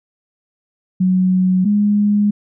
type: tone pair in turn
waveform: sine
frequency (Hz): 185 / 206.5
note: F#3 / G#3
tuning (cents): 0 / -10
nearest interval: major second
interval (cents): 190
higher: second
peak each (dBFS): -11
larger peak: neither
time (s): 1-1.65 / 1.65-2.31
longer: second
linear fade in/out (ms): 10
effects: none